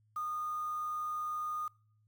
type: tone with quantisation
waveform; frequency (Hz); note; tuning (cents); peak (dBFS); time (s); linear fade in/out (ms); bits
sine; 1227; D#6; -25; -34; 0.16-1.68; 5; 9
effects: noise-tail reverb RT60 0.5 s tail -24 dB re dry + added 107 Hz sine -67 dBFS peak until 2.07 s